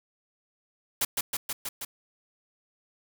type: noise with echo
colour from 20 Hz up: white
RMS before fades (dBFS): -26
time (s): 1.01-1.05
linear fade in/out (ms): 5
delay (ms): 160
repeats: 5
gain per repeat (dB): -2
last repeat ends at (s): 1.85
effects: none